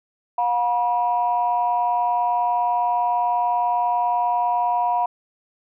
sine tone pair together, 716 / 966.2 Hz, F5 / B5, +43 / -38 cents, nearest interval perfect fourth, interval 519 cents, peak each -20 dBFS, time 0.38-5.06 s, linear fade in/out 5 ms, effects tanh soft clip ceiling -10 dBFS

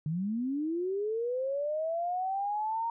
sine linear sweep, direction up, 146.83 to 932.3 Hz, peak -29 dBFS, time 0.06-2.9 s, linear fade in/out 2 ms, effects none

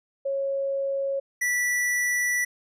sine / square tone pair in turn, 549 / 1961.3 Hz, C#5 / B6, -17 / -13 cents, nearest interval octave + minor seventh, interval 2204 cents, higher second, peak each -24 / -23 dBFS, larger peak second, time 0.25-1.2 / 1.41-2.45 s, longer second, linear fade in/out 10 ms, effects resampled to 32000 Hz

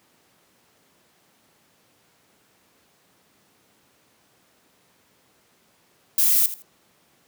violet noise with echo, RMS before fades -18 dBFS, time 6.18-6.46 s, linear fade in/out 2 ms, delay 81 ms, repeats 2, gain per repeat -14 dB, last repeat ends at 6.622 s, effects pink hiss -61 dBFS RMS until 7.27 s + high-pass 150 Hz 12 dB/octave

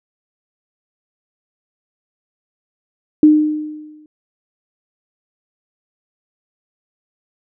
sine tone with exponential decay, 304.6 Hz, D#4, 37 cents flat, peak -3 dBFS, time 3.23-4.06 s, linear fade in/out 2 ms, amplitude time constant 180 ms, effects none

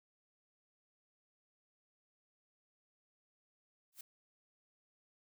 blue noise with exponential growth, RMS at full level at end -43 dBFS, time 3.92-4.01 s, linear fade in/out 5 ms, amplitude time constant 18 ms, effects none

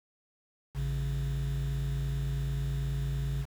triangle tone pair together, 55.9 / 138.59 Hz, A1 / C#3, +28 / 0 cents, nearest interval octave + major third, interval 1572 cents, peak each -29 / -28 dBFS, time 0.74-3.46 s, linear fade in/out 50 ms, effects tanh soft clip ceiling -24 dBFS + 8-bit

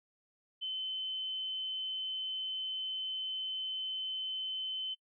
sine tone, 3058 Hz, G7, 44 cents flat, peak -35 dBFS, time 0.61-4.95 s, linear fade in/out 20 ms, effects noise-tail reverb RT60 0.1 s tail -22 dB re dry

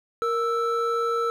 triangle tone pair together, 466.2 / 1320.4 Hz, A#4 / E6, 0 / +2 cents, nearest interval octave + tritone, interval 1802 cents, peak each -23 dBFS, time 0.22-1.3 s, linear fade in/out 0 ms, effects none

